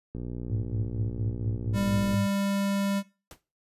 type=click train; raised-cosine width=3 ms; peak=-23 dBFS; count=121; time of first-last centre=0.15-2.143 s; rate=60.2 Hz
type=tone with tremolo; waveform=sine; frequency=105.5 Hz; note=G#2; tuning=28 cents sharp; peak=-25 dBFS; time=0.5-2.27 s; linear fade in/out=5 ms; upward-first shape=sine; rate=4.3 Hz; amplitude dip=90%
type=tone; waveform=square; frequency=198.5 Hz; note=G3; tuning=22 cents sharp; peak=-26 dBFS; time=1.73-3.03 s; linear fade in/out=50 ms
type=noise with exponential decay; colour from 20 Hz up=pink; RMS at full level=-41 dBFS; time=3.31-3.41 s; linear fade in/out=1 ms; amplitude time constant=20 ms
effects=noise-tail reverb RT60 0.3 s tail -18 dB re dry + resampled to 32000 Hz